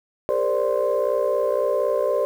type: tone cluster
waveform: sine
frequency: 403.8 / 465.4 / 523 / 587 / 1045 Hz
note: G#4 / A#4 / C5 / D5 / C6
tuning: -49 / -3 / -1 / -1 / -2 cents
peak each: -26 / -26 / -23 / -22 / -31 dBFS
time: 0.29-2.25 s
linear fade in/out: 0 ms
effects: tanh soft clip ceiling -10 dBFS + 8-bit